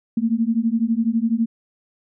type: beating tone pair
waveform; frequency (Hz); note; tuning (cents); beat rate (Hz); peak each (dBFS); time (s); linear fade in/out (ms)
sine; 222.3 / 234.3; A3 / A#3; +18 / +9; 12; -20; 0.17-1.46; 5
effects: none